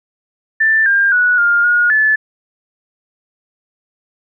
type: tone with pitch steps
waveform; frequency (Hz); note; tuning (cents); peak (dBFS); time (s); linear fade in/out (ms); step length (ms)
sine; 1771 / 1601 / 1469 / 1408 / 1438 / 1735; A6 / G6 / F#6 / F6 / F#6 / A6; +11 / +36 / -13 / +14 / -50 / -25; -9; 0.6-2.16; 10; 260
effects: none